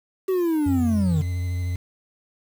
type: linear sweep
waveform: triangle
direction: down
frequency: 384.7 to 144.9 Hz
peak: -17 dBFS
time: 0.28-1.22 s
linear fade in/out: 10 ms
type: tone with vibrato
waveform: triangle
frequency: 89.3 Hz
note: F2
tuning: 39 cents sharp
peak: -21 dBFS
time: 0.66-1.76 s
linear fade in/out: 5 ms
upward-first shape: sine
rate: 13 Hz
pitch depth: 18 cents each way
effects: 7-bit